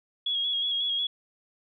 sine tone with vibrato, 3322 Hz, G#7, in tune, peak -25 dBFS, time 0.26-1.07 s, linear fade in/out 5 ms, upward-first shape square, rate 5.5 Hz, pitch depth 26 cents each way, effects none

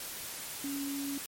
sine tone in noise, 279.7 Hz, C#4, 16 cents sharp, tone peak -34 dBFS, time 0.64-1.18 s, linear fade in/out 2 ms, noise white, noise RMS -41 dBFS, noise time 0-1.26 s, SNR +4 dB, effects MP3 64 kbps

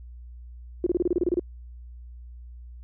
sine tone bursts, 351.6 Hz, F4, 12 cents sharp, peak -19 dBFS, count 11, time 0.84-1.395 s, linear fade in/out 2 ms, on 25 ms, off 28 ms, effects added 60 Hz sine -40 dBFS peak until 2.83 s

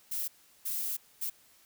violet noise bursts at uneven times, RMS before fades -34 dBFS, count 3, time 0.11-0.28 / 0.65-0.97 / 1.21-1.3 s, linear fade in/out 10 ms, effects white hiss -62 dBFS RMS until 1.65 s

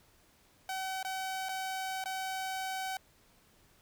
sawtooth tone with dropouts, 760 Hz, F#5, 46 cents sharp, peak -31 dBFS, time 0.69-2.97 s, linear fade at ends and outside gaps 2 ms, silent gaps 1.029-1.048 / 1.487-1.491 / 2.04-2.057 s, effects pink hiss -65 dBFS RMS until 3.81 s

